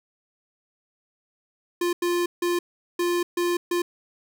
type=tone bursts at uneven times; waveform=square; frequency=349.5 Hz; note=F4; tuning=1 cent sharp; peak=-22 dBFS; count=6; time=1.81-1.93 / 2.02-2.26 / 2.42-2.59 / 2.99-3.23 / 3.37-3.57 / 3.71-3.82 s; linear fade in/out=5 ms; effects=none